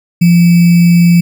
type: tone with sample-and-hold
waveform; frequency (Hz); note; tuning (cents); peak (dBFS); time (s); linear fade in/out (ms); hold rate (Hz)
sine; 172.5; F3; -21; -3; 0.21-1.21; 10; 2450
effects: none